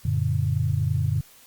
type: chord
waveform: sine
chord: Gb augmented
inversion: none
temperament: just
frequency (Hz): 92.5 / 115.62 / 144.53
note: Gb2 / Bb2 / D3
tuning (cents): 0 / -14 / -27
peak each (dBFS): -25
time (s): 0.05-1.21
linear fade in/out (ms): 5
effects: white hiss -52 dBFS RMS until 1.46 s + Opus 48 kbps